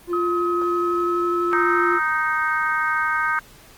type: tone with vibrato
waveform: triangle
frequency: 349.2 Hz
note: F4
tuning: in tune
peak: -19 dBFS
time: 0.07-2 s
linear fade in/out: 50 ms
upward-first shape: sine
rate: 12 Hz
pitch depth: 9 cents each way
type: tone with pitch glide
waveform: sine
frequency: 1272 to 1304 Hz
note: D#6 to E6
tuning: +38 to -19 cents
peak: -22 dBFS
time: 0.13-1.99 s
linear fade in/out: 2 ms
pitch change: +43 cents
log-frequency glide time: 0.72-1.6 s
type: harmonic tone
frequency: 311.1 Hz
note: D#4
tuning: in tune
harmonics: 3 / 4 / 5 / 6 / 7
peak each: -28 / -23 / -22 / -33 / -31 dBFS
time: 1.53-3.39 s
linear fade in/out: 0 ms
effects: pink hiss -48 dBFS RMS until 3.77 s + Opus 32 kbps